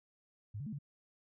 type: tone with pitch steps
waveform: sine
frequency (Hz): 103.8 / 143.2 / 216.2 / 143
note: G#2 / D3 / A3 / D3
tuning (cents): 0 / -43 / -30 / -46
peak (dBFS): -39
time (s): 0.54-0.788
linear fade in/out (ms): 10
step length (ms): 62
effects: none